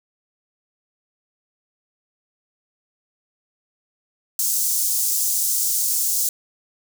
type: high-pass noise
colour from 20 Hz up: pink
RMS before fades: -21 dBFS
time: 4.39-6.29 s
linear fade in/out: 2 ms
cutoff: 6300 Hz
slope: 24 dB/octave
effects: none